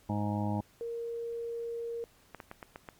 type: harmonic tone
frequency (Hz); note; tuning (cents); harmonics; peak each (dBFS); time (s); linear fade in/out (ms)
103.83; G#2; 0; 1 / 2 / 3 / 5 / 6 / 7 / 8 / 9; -33 / -33 / -38 / -45 / -42 / -48 / -39 / -43; 0.09-0.61; 5
type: tone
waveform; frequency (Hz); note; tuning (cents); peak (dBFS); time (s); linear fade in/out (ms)
sine; 466.2; A#4; 0; -34; 0.81-2.04; 0
type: clicks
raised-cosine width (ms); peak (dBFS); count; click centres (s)
0.5; -27; 6; 2.347 / 2.402 / 2.514 / 2.628 / 2.759 / 2.888
effects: pink hiss -63 dBFS RMS until 2.99 s + MP3 96 kbps